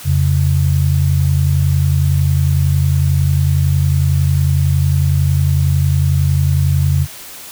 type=tone pair together; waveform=sine; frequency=86.8 / 137.79 Hz; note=F2 / C#3; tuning=-10 / -10 cents; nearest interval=minor sixth; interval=800 cents; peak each=-13 dBFS; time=0.04-7.07 s; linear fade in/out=50 ms; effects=white hiss -33 dBFS RMS until 7.51 s